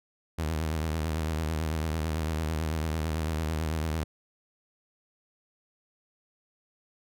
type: tone with vibrato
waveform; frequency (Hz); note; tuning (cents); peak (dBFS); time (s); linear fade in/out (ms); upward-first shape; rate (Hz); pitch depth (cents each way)
sawtooth; 79; D#2; +27; -24; 0.38-4.04; 10; triangle; 9; 95
effects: none